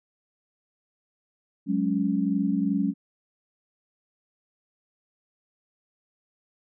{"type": "chord", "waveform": "sine", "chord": "F# suspended second", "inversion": "none", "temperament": "equal with one note detuned", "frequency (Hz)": [185, 207.7, 278.5], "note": ["F#3", "G#3", "C#4"], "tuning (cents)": [0, 0, 8], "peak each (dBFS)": [-27, -26, -26], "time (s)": [1.66, 2.94], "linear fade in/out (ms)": 50, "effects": []}